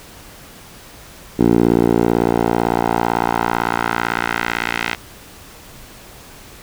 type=tone with band-pass filter sweep; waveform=10% pulse; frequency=57.9 Hz; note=A#1; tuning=11 cents flat; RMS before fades=-17 dBFS; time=1.39-4.95 s; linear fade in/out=5 ms; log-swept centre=320 to 2300 Hz; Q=1.5; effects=pink hiss -40 dBFS RMS until 6.62 s